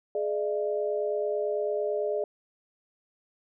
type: tone cluster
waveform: sine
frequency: 420.1 / 600 / 669 Hz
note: G#4 / D5 / E5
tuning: +20 / +37 / +25 cents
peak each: -29 / -29 / -37 dBFS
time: 0.15-2.24 s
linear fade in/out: 2 ms
effects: none